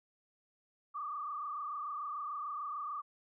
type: tone with frequency modulation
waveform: sine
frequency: 1181 Hz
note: D6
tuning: 9 cents sharp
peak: -37 dBFS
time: 0.94-3.02 s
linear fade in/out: 20 ms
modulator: 26.8 Hz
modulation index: 2.1
effects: none